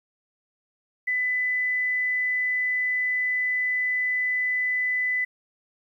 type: tone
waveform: sine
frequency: 2000 Hz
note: B6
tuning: 21 cents sharp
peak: -22 dBFS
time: 1.07-5.25 s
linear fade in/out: 10 ms
effects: 10-bit